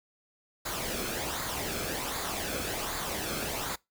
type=noise with flanger; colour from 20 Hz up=pink; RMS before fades=-34 dBFS; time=0.65-3.76 s; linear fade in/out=10 ms; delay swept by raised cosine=0.35 to 1.07 ms; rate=1.3 Hz; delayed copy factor=-0.55; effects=noise-tail reverb RT60 0.2 s tail -23 dB re dry